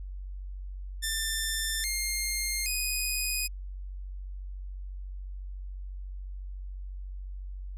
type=tone with pitch steps; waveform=10% pulse; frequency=1781 / 2122 / 2492 Hz; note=A6 / C7 / D#7; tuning=+21 / +24 / +2 cents; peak=-20 dBFS; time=1.02-3.48 s; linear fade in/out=20 ms; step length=820 ms; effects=added 47 Hz sine -36 dBFS peak until 7.77 s + resampled to 32000 Hz